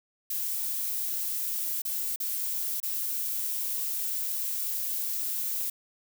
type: noise with dropouts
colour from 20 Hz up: violet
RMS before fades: -31 dBFS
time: 0.3-5.7 s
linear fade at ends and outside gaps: 5 ms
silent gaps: 1.819-1.85 / 2.161-2.201 / 2.802-2.829 s
effects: none

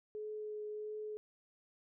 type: tone with vibrato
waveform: sine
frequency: 424.9 Hz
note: G#4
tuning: 40 cents sharp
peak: -40 dBFS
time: 0.15-1.17 s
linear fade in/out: 0 ms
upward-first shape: triangle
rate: 1.5 Hz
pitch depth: 12 cents each way
effects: none

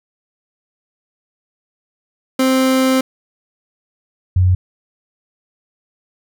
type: tone pair in turn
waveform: 30% pulse / sine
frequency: 261.6 / 91.43 Hz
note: C4 / F#2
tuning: 0 / -20 cents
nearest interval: octave + tritone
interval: 1820 cents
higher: first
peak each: -9 dBFS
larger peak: neither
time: 2.39-3.01 / 4.36-4.55 s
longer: first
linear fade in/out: 5 ms
effects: none

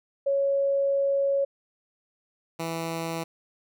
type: tone pair in turn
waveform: sine / 10% pulse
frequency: 554.4 / 164.82 Hz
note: C#5 / E3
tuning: 0 / 0 cents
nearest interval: octave + major sixth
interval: 2100 cents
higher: first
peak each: -21 dBFS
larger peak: neither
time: 0.26-1.45 / 2.59-3.24 s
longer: first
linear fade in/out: 10 ms
effects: none

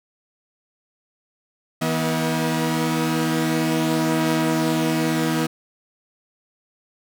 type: tone cluster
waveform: sawtooth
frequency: 159.8 / 242.4 / 319.8 Hz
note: D#3 / B3 / D#4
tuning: +47 / -32 / +48 cents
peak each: -20 dBFS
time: 1.81-5.47 s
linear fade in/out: 10 ms
effects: none

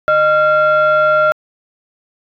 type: tone pair together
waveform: sine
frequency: 615 / 1379.8 Hz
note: D#5 / F6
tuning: -20 / -21 cents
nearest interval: octave + major second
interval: 1399 cents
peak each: -10 dBFS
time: 0.08-1.32 s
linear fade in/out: 0 ms
effects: tanh soft clip ceiling -5 dBFS

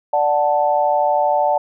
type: chord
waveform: sine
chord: D major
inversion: none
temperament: equal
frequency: 587.3 / 740 / 880 Hz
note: D5 / F#5 / A5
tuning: 0 / 0 / 0 cents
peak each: -18 dBFS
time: 0.13-1.58 s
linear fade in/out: 5 ms
effects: none

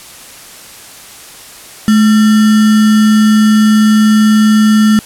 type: tone with sample-and-hold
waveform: sine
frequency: 214.8 Hz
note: A3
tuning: 41 cents flat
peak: -4 dBFS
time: 1.88-4.99 s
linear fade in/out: 0 ms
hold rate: 1575 Hz
effects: white hiss -33 dBFS RMS until 5.05 s + low-pass 12000 Hz 12 dB/octave

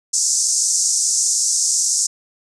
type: band-pass noise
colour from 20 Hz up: pink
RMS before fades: -18 dBFS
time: 0.13-2.07 s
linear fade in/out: 10 ms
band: 5600 to 8500 Hz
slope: 48 dB/octave
effects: none

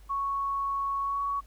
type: tone with pitch glide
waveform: sine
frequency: 1108.7 to 1121.6 Hz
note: C#6 to C#6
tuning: 0 to +20 cents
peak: -27 dBFS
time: 0.09-1.41 s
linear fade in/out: 20 ms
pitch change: +20 cents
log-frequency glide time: 1.01-1.21 s
effects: added 50 Hz sine -49 dBFS peak until 1.46 s + pink hiss -62 dBFS RMS until 1.46 s

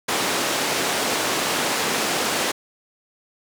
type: band-pass noise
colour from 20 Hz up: pink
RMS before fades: -23 dBFS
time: 0.08-2.52 s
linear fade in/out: 10 ms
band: 300 to 9600 Hz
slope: 12 dB/octave
effects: none

